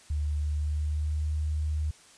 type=tone with pitch glide; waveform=sine; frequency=74.4 to 76.4 Hz; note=D2 to D#2; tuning=+23 to -31 cents; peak=-26 dBFS; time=0.1-1.91 s; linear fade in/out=5 ms; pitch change=+46 cents; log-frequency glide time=0.35-1.3 s; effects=white hiss -55 dBFS RMS until 2.17 s + resampled to 22050 Hz